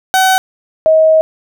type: tone pair in turn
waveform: 30% pulse / sine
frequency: 756 / 634.1 Hz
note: F#5 / D#5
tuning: +37 / +33 cents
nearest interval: minor third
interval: 304 cents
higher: first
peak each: -5 dBFS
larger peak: neither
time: 0.14-0.38 / 0.86-1.21 s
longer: second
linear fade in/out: 0 ms
effects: none